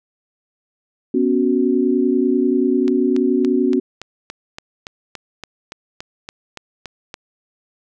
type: chord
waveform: sine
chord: B suspended second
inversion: none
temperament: equal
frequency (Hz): 246.9 / 277.2 / 370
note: B3 / C#4 / F#4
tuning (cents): 0 / 0 / 0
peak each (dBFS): -18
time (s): 1.14-3.8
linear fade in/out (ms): 5
type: click train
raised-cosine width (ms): 0.2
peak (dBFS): -14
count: 16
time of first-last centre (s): 2.88-7.141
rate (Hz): 3.52
effects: none